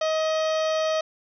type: harmonic tone with a mistuned harmonic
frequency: 631 Hz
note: D#5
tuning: 24 cents sharp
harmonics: 1 / 2 / 3 / 4 / 5 / 6 / 7 / 8 / 9 / 10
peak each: -22 / -31 / -37 / -39 / -37 / -40 / -41 / -43 / -43 / -47 dBFS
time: 0.01-1.01 s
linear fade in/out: 5 ms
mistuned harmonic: 10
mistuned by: -54 cents
effects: none